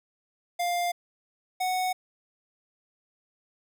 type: tone pair in turn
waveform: square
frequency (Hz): 701 / 739.1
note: F5 / F#5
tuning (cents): +6 / -2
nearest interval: minor second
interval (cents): 92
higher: second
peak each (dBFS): -26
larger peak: neither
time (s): 0.59-0.92 / 1.6-1.93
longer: neither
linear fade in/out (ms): 10
effects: none